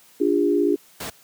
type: chord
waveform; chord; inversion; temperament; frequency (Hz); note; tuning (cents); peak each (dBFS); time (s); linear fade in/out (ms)
sine; D diminished; none; equal with one note detuned; 293.7 / 349.2 / 406.3; D4 / F4 / Ab4; 0 / 0 / -38; -21; 0.2-0.76; 10
type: noise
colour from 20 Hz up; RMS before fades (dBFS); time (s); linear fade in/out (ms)
pink; -31; 1-1.1; 5
effects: white hiss -53 dBFS RMS until 1.23 s + high-pass 100 Hz 12 dB/octave